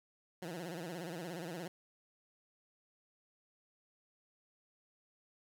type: tone with vibrato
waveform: 15% pulse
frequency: 171.1 Hz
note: F3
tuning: 35 cents flat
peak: -35 dBFS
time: 0.42-1.68 s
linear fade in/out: 5 ms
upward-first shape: sine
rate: 17 Hz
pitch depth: 140 cents each way
effects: none